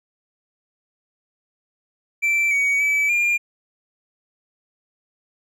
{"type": "tone with pitch steps", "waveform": "triangle", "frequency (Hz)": [2337, 2253, 2299, 2404], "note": ["D7", "C#7", "D7", "D7"], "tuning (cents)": [-9, 28, -37, 40], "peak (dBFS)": -15, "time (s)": [2.22, 3.38], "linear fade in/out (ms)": 20, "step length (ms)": 290, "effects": []}